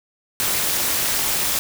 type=noise with amplitude modulation; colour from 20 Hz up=white; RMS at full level=-18 dBFS; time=0.4-1.59 s; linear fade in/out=0 ms; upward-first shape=sine; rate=242 Hz; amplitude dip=70%; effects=none